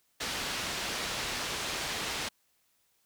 white low-pass noise, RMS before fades -35 dBFS, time 0.2-2.29 s, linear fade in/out 10 ms, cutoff 4700 Hz, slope 12 dB/octave, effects white hiss -72 dBFS RMS until 3.05 s

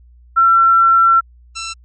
sine / 10% pulse tone pair in turn, 1352 / 1341.1 Hz, E6 / E6, +43 / +29 cents, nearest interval unison, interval 14 cents, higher first, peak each -7 / -15 dBFS, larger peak first, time 0.36-1.21 / 1.55-1.74 s, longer first, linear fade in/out 20 ms, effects added 60 Hz sine -42 dBFS peak until 1.84 s + MP3 32 kbps

